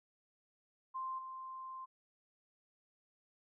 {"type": "tone with level steps", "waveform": "sine", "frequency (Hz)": 1046.5, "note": "C6", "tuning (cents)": 0, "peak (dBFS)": [-38, -44], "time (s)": [0.94, 1.86], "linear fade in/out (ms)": 20, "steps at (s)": 1.18, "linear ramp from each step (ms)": 10, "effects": []}